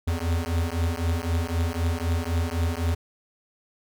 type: beating tone pair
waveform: square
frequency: 81.9 / 85.8 Hz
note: E2 / F2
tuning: -11 / -30 cents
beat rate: 3.9 Hz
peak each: -27 dBFS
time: 0.07-2.95 s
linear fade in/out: 10 ms
effects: none